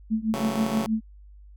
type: tone with tremolo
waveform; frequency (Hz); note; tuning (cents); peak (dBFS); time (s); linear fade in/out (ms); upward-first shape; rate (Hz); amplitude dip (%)
sine; 220; A3; 0; -19; 0.1-1.01; 20; triangle; 6.3; 95
type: chord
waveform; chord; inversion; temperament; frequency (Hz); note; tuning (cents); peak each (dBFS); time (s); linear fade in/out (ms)
10% pulse; F# minor seventh; second; just; 138.75 / 166.5 / 185 / 222; C#3 / E3 / F#3 / A3; +2 / +18 / 0 / +16; -25 / -30 / -26 / -29; 0.34-0.86; 0
effects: added 50 Hz sine -45 dBFS peak until 1.56 s